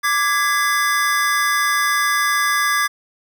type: chord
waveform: square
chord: G# diminished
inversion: second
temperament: equal with one note detuned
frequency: 1174.7 / 1661.2 / 2025 Hz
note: D6 / G#6 / B6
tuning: 0 / 0 / +43 cents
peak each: -20 / -20 / -24 dBFS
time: 0.03-2.88 s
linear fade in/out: 20 ms
effects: none